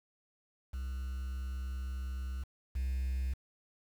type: tone pair in turn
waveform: triangle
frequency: 64.7 / 64.7 Hz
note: C2 / C2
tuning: -19 / -19 cents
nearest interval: unison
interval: 0 cents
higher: neither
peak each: -33 / -28 dBFS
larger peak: second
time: 0.73-2.44 / 2.75-3.34 s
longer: first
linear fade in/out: 10 ms
effects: tanh soft clip ceiling -27 dBFS + 9-bit